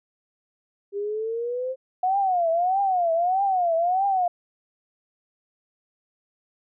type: exponential sweep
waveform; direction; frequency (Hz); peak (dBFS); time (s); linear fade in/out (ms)
sine; up; 397.3 to 528; -25; 0.92-1.76; 50
type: tone with vibrato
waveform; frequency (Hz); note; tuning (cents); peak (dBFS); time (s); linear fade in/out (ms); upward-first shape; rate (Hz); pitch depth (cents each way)
sine; 723; F#5; -40; -19; 2.03-4.28; 5; triangle; 1.6; 190
effects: none